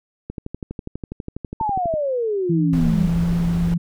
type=click train; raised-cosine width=3 ms; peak=-16 dBFS; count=21; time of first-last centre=0.3-1.939 s; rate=12.2 Hz
type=exponential sweep; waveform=sine; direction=down; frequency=910 to 185 Hz; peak=-19 dBFS; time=1.6-3.08 s; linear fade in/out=5 ms
type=tone with pitch glide; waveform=sine; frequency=165.6 to 170.26 Hz; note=E3 to F3; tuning=+8 to -44 cents; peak=-17 dBFS; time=2.49-3.78 s; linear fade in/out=10 ms; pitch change=+48 cents; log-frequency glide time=2.9-3.28 s
type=noise; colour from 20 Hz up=brown; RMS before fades=-26 dBFS; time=2.73-3.74 s; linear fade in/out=2 ms
effects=none